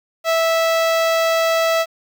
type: tone with notch filter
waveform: sawtooth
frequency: 656 Hz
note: E5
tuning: 9 cents flat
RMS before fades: -17 dBFS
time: 0.24-1.86 s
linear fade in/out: 50 ms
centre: 10000 Hz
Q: 0.89
effects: 8-bit